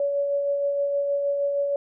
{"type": "tone with tremolo", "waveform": "sine", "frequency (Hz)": 566, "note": "C#5", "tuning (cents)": 36, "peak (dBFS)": -20, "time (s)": [0, 1.76], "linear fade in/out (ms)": 2, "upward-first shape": "sine", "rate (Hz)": 6.4, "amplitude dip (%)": 30, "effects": []}